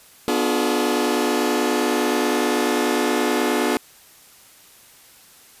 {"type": "chord", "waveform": "sawtooth", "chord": "B diminished seventh", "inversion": "none", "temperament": "just", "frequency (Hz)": [246.9, 296.3, 355.6, 426.7], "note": ["B3", "D4", "F4", "Ab4"], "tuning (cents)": [0, 15, 31, 47], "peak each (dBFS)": -20, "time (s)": [0.28, 3.77], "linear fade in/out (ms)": 0, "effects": ["white hiss -49 dBFS RMS until 5.6 s", "resampled to 32000 Hz"]}